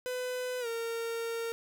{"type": "tone with pitch glide", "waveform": "45% pulse", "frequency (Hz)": [502, 460.3], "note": ["B4", "A#4"], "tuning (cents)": [28, -22], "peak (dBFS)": -33, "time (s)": [0.06, 1.52], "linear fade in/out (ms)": 0, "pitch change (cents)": -150, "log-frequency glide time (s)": [0.6, 0.67], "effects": []}